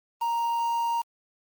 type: tone with quantisation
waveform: triangle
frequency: 932.3 Hz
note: A#5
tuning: in tune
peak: -22 dBFS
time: 0.21-1.02 s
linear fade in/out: 10 ms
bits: 7
effects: Opus 24 kbps